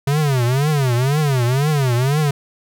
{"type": "tone with vibrato", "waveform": "square", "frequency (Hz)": 135.6, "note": "C#3", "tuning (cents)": -38, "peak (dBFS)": -15, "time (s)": [0.07, 2.31], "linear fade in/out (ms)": 5, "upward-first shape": "triangle", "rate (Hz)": 2, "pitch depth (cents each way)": 260, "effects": []}